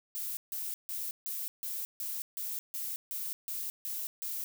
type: noise bursts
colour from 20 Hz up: violet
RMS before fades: -37 dBFS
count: 12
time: 0.15-4.44 s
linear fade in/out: 0 ms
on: 220 ms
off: 150 ms
effects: none